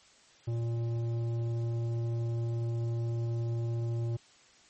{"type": "tone with tanh clipping", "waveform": "sine", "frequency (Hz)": 116.54, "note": "A#2", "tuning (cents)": 0, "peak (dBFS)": -31, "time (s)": [0.47, 4.17], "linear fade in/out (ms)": 10, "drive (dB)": 11, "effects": ["white hiss -60 dBFS RMS until 4.69 s", "MP3 32 kbps"]}